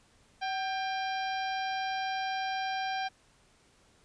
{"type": "harmonic tone with a mistuned harmonic", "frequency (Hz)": 796, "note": "G5", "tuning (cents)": 26, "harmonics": [1, 2, 3, 4, 5, 6, 7], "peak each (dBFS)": [-32, -38, -42, -44, -46, -48, -49], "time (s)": [0.41, 3.09], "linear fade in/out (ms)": 20, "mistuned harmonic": 1, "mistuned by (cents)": -71, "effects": ["pink hiss -64 dBFS RMS until 4.04 s", "resampled to 22050 Hz"]}